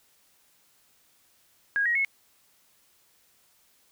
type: tone with pitch steps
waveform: sine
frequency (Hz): 1638 / 1892.5 / 2186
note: G#6 / A#6 / C#7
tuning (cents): -24 / +26 / -25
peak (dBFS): -22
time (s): 1.76-2.048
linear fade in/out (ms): 0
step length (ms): 96
effects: white hiss -64 dBFS RMS until 3.91 s